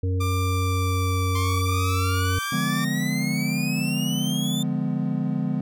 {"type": "harmonic tone", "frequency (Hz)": 92.5, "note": "F#2", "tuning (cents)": 0, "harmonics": [1, 3, 5], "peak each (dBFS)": [-21, -33, -33], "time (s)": [0.03, 2.39], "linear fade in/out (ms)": 5}
{"type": "tone with pitch glide", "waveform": "sawtooth", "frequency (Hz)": [1187, 1165.3], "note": ["D6", "D6"], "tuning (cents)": [18, -14], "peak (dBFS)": -25, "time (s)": [0.2, 2.85], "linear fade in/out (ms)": 10, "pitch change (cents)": -32, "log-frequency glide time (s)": [0.32, 1.22]}
{"type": "exponential sweep", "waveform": "sawtooth", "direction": "up", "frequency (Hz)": [1046.5, 3581], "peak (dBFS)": -26, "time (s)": [1.35, 4.63], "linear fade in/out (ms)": 5}
{"type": "chord", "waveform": "triangle", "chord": "D diminished seventh", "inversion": "none", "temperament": "equal with one note detuned", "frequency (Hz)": [146.83, 174.61, 207.7, 251.7], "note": ["D3", "F3", "Ab3", "Cb4"], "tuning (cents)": [0, 0, 0, 33], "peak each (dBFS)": -26, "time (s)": [2.52, 5.61], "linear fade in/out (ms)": 5}
{"effects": []}